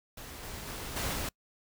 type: noise with level steps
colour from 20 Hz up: pink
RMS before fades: -45 / -42 / -40 / -33 / -35 dBFS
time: 0.17-1.29 s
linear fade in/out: 5 ms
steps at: 0.43 / 0.67 / 0.96 / 1.13 s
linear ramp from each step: 5 ms
effects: noise-tail reverb RT60 0.1 s tail -26 dB re dry